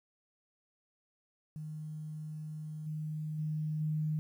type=tone with level steps; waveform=sine; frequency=154.2 Hz; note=D#3; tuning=15 cents flat; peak=-39 / -35 / -32 / -30 dBFS; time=1.56-4.19 s; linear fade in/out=0 ms; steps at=2.86 / 3.38 / 3.8 s; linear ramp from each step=10 ms; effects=11-bit